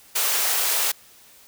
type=high-pass noise; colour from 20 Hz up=white; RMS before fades=-22 dBFS; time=0.15-0.92 s; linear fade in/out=10 ms; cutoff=430 Hz; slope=24 dB/octave; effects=white hiss -51 dBFS RMS until 1.47 s